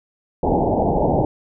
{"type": "low-pass noise", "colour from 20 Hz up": "white", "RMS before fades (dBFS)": -18, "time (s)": [0.43, 1.25], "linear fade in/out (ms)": 2, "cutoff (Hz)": 870, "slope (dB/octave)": 96, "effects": []}